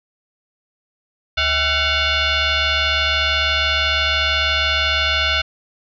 sine tone with frequency modulation, 642 Hz, E5, 46 cents flat, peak -15 dBFS, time 1.37-5.42 s, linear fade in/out 10 ms, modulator 715 Hz, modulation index 4.9, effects none

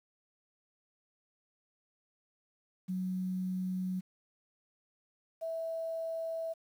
sine tone pair in turn, 185 / 654.7 Hz, F#3 / E5, 0 / -12 cents, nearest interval octave + minor seventh, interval 2188 cents, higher second, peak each -32 / -34 dBFS, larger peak first, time 2.88-4.01 / 5.41-6.54 s, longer neither, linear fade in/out 20 ms, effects 10-bit

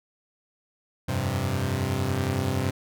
sawtooth chord, F suspended second, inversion none, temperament equal, 87.31 / 98 / 130.81 Hz, F2 / G2 / C3, 0 / 0 / 0 cents, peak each -28 / -24 / -24 dBFS, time 1.08-2.71 s, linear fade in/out 10 ms, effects none

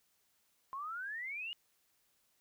sine exponential sweep, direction up, 1047 to 2924 Hz, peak -39 dBFS, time 0.73-1.53 s, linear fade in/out 0 ms, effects white hiss -75 dBFS RMS until 2.4 s

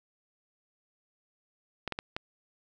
clicks, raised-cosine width 0.3 ms, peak -17 dBFS, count 4, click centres 1.877 / 1.923 / 1.989 / 2.165 s, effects none

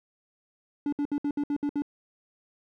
triangle tone bursts, 289.1 Hz, D4, 27 cents flat, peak -23 dBFS, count 8, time 0.86-1.821 s, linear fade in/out 2 ms, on 65 ms, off 63 ms, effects none

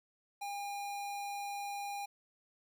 square tone, 808 Hz, G#5, 48 cents flat, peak -39 dBFS, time 0.41-2.06 s, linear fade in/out 10 ms, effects 12-bit

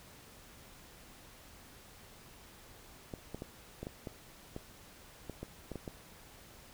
clicks, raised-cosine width 2 ms, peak -27 dBFS, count 12, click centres 3.138 / 3.346 / 3.421 / 3.83 / 3.869 / 4.072 / 4.564 / 5.297 / 5.43 / 5.717 / 5.757 / 5.878 s, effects pink hiss -56 dBFS RMS until 6.73 s

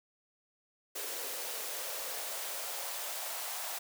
white noise with high-pass filter sweep, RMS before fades -39 dBFS, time 0.95-3.79 s, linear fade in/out 10 ms, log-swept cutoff 430 to 750 Hz, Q 2.7, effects none

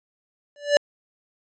square tone with exponential growth, 581 Hz, D5, 19 cents flat, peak -11 dBFS, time 0.56-0.77 s, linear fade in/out 1 ms, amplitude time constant 44 ms, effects resampled to 16000 Hz

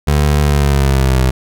25% pulse tone with pitch glide, 73.42 to 64.29 Hz, D2 to C2, 0 to -30 cents, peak -6 dBFS, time 0.07-1.31 s, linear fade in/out 10 ms, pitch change -230 cents, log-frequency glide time 0.42-1.2 s, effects none

